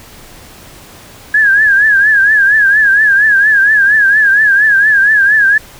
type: tone with vibrato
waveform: sine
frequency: 1661.2 Hz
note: G#6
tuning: in tune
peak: -5 dBFS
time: 1.34-5.58 s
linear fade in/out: 5 ms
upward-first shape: triangle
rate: 4.3 Hz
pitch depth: 120 cents each way
effects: pink hiss -36 dBFS RMS until 5.79 s